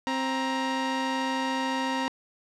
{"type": "tone pair together", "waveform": "sawtooth", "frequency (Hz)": [263.2, 938], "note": ["C4", "A#5"], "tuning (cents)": [10, 11], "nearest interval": "octave + minor seventh", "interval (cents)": 2201, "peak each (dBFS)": -25, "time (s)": [0.07, 2.08], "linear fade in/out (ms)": 0, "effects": ["low-pass 5000 Hz 12 dB/octave"]}